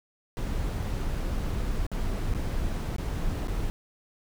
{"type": "noise with dropouts", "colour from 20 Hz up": "brown", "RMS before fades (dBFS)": -29, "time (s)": [0.37, 3.7], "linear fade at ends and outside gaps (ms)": 0, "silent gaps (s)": [[1.866, 1.916], [2.338, 2.348], [2.964, 2.983], [3.473, 3.482]], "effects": []}